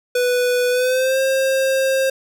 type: tone with pitch glide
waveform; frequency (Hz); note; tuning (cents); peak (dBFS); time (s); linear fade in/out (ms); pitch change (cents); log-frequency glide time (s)
square; 493.9 to 532.4; B4 to C5; 0 to +30; -16; 0.15-2.1; 5; +130; 0.7-1.19
effects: none